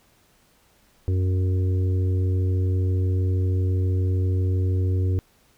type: harmonic tone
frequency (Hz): 92.6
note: F#2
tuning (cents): +2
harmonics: 1 / 3 / 4 / 5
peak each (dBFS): -19 / -34 / -34 / -38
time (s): 1.08-5.19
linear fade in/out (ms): 0
effects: pink hiss -60 dBFS RMS until 5.57 s